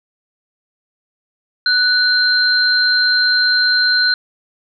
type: tone pair together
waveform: sine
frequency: 1485 / 4140 Hz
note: F#6 / C8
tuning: +6 / -19 cents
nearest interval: octave + tritone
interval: 1775 cents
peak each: -14 dBFS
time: 1.66-4.14 s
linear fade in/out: 2 ms
effects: none